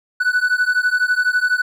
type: beating tone pair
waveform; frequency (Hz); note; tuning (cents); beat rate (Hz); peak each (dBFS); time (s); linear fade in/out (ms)
triangle; 1481 / 1493; F#6 / F#6; +1 / +15; 12; -16 / -16; 0.2-1.62; 10
effects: none